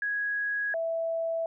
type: tone pair in turn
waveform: sine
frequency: 1661.2 / 659.2 Hz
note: G#6 / E5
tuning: 0 / 0 cents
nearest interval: octave + major third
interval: 1600 cents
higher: first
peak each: -27 dBFS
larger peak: neither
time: 0.02-0.74 / 0.74-1.46 s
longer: neither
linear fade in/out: 2 ms
effects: none